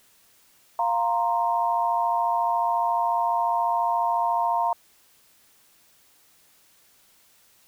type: chord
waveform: sine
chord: F suspended fourth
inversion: none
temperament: equal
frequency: 698.5 / 932.3 / 1046.5 Hz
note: F5 / Bb5 / C6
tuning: 0 / 0 / 0 cents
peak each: -25 / -23 / -29 dBFS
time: 0.79-4.73 s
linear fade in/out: 2 ms
effects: white hiss -59 dBFS RMS until 7.67 s